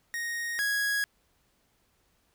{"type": "tone pair in turn", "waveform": "45% pulse", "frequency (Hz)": [1866, 1659.3], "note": ["A#6", "G#6"], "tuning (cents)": [1, -2], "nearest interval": "major second", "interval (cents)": 203, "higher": "first", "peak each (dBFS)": [-31, -26], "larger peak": "second", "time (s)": [[0.14, 0.59], [0.59, 1.04]], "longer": "neither", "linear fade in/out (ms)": 0, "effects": ["pink hiss -70 dBFS RMS until 2.34 s"]}